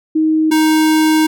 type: tone pair in turn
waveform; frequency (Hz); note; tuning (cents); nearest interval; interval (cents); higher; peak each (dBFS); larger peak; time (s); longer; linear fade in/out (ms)
sine / square; 314.2 / 312.8; D#4 / D#4; +17 / +9; unison; 8; first; -10; neither; 0.15-0.51 / 0.51-1.27; second; 10
effects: none